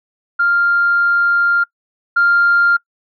sine tone pair in turn, 1396.9 / 1396.9 Hz, F6 / F6, 0 / 0 cents, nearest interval unison, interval 0 cents, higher neither, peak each -10 / -8 dBFS, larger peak second, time 0.39-1.64 / 2.16-2.77 s, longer first, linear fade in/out 10 ms, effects noise-tail reverb RT60 0.1 s tail -25 dB re dry + tanh soft clip ceiling -5 dBFS

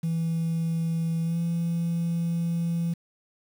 sine tone with pitch glide, 164.81 to 168.86 Hz, E3 to E3, 0 to +42 cents, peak -22 dBFS, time 0.03-2.94 s, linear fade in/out 10 ms, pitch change +42 cents, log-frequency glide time 1.23-1.38 s, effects tanh soft clip ceiling -22 dBFS + 8-bit

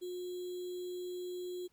sine tone with sample-and-hold, 360 Hz, F#4, 47 cents flat, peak -38 dBFS, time 0.01-1.68 s, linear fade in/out 20 ms, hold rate 3675 Hz, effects pink hiss -75 dBFS RMS until 1.72 s

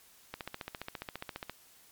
click train, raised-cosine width 0.3 ms, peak -22 dBFS, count 18, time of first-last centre 0.34-1.496 s, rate 14.7 Hz, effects white hiss -60 dBFS RMS until 1.91 s + MP3 96 kbps

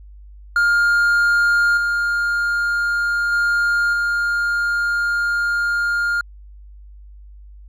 triangle tone with level steps, 1410 Hz, F6, 16 cents sharp, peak -11 / -15 / -13 / -15 dBFS, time 0.56-6.21 s, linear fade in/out 2 ms, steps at 1.77 / 3.32 / 3.93 s, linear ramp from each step 5 ms, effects added 50 Hz sine -38 dBFS peak until 7.68 s

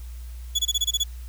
30% pulse tone bursts, 3404 Hz, G#7, 42 cents sharp, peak -17 dBFS, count 8, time 0.55-1.038 s, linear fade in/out 10 ms, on 40 ms, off 24 ms, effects added 60 Hz sine -34 dBFS peak until 1.28 s + white hiss -53 dBFS RMS until 1.28 s

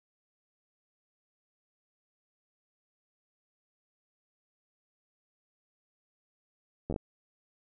slowing click train, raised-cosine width 2 ms, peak -21 dBFS, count 5, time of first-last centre 6.9-6.962 s, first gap 11 ms, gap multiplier 1.23, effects none

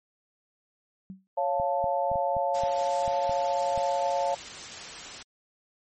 sine tone with exponential decay, 190 Hz, F#3, 46 cents sharp, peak -34 dBFS, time 1.1-1.27 s, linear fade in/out 0 ms, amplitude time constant 35 ms
sine chord, Db augmented, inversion none, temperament equal, 554.4 / 698.5 / 880 Hz, Db5 / F5 / A5, 0 / 0 / 0 cents, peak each -28 / -28 / -29 dBFS, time 1.37-4.35 s, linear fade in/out 10 ms
clicks, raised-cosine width 5 ms, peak -27 dBFS, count 9, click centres 1.599 / 1.842 / 2.116 / 2.157 / 2.367 / 2.636 / 3.079 / 3.295 / 3.777 s
white noise, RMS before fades -40 dBFS, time 2.54-5.23 s, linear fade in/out 10 ms
effects MP3 32 kbps

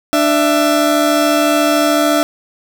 30% pulse tone pair together, 296.1 / 666 Hz, D4 / E5, +14 / +18 cents, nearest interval octave + major second, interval 1404 cents, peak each -11 dBFS, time 0.13-2.23 s, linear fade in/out 0 ms, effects none

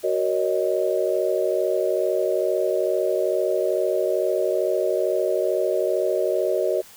sine chord, D# minor seventh, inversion first, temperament just, 373.4 / 466.7 / 560 / 622.3 Hz, F#4 / A#4 / C#5 / D#5, +16 / +2 / +18 / 0 cents, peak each -24 / -26 / -26 / -24 dBFS, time 0.03-6.82 s, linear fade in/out 20 ms, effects white hiss -47 dBFS RMS until 6.96 s

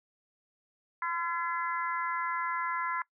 harmonic tone, 340 Hz, F4, 46 cents flat, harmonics 3 / 4 / 5 / 6, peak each -33 / -35 / -37 / -39 dBFS, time 1.02-3.02 s, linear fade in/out 2 ms, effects noise-tail reverb RT60 0.1 s tail -22 dB re dry

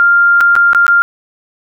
sine tone with dropouts, 1396.9 Hz, F6, in tune, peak -5 dBFS, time 0-1.02 s, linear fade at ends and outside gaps 0 ms, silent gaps 0.406-0.41 / 0.554-0.563 / 0.732-0.748 / 0.866-0.88 s, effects none

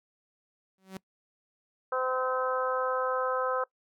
sawtooth tone with exponential growth, 190 Hz, F#3, 46 cents sharp, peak -31 dBFS, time 0.78-0.97 s, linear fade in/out 2 ms, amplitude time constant 41 ms
harmonic tone, 257.1 Hz, C4, 30 cents flat, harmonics 2 / 3 / 4 / 5 / 6, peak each -30 / -38 / -34 / -32 / -39 dBFS, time 1.92-3.64 s, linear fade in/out 5 ms
effects noise-tail reverb RT60 0.1 s tail -22 dB re dry

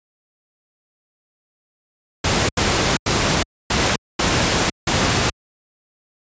pink noise bursts at uneven times, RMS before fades -17 dBFS, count 6, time 2.24-2.49 / 2.57-2.97 / 3.06-3.43 / 3.7-3.96 / 4.19-4.7 / 4.87-5.3 s, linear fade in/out 5 ms, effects high-pass 60 Hz 12 dB/octave + resampled to 16000 Hz

